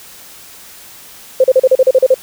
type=tone bursts; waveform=sine; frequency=519 Hz; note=C5; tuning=14 cents flat; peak=-4 dBFS; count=10; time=1.4-2.143 s; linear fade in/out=5 ms; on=41 ms; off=37 ms; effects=white hiss -37 dBFS RMS until 2.22 s